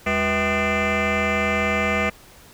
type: tone with frequency modulation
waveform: sine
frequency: 932.3 Hz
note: A#5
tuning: in tune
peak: -16 dBFS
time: 0.06-2.1 s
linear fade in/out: 10 ms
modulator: 284 Hz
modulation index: 5.6
effects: tanh soft clip ceiling -17 dBFS + pink hiss -48 dBFS RMS until 2.53 s